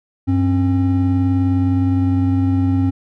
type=tone pair together; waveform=triangle; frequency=96.07 / 268.6 Hz; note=G2 / C4; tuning=-34 / +46 cents; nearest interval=octave + tritone; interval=1780 cents; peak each=-14 dBFS; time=0.27-2.91 s; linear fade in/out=20 ms; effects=none